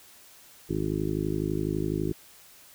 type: harmonic tone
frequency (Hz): 52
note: G#1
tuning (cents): +3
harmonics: 1 / 2 / 3 / 4 / 5 / 6 / 7 / 8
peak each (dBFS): -37 / -36 / -32 / -38 / -36 / -32 / -32 / -38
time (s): 0.69-2.13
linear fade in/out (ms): 10
effects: white hiss -53 dBFS RMS until 2.74 s